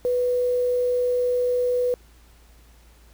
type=tone with quantisation; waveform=sine; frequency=493.9 Hz; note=B4; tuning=in tune; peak=-19 dBFS; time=0.05-1.94 s; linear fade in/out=0 ms; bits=7; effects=added 57 Hz sine -50 dBFS peak until 3.13 s + pink hiss -57 dBFS RMS until 3.13 s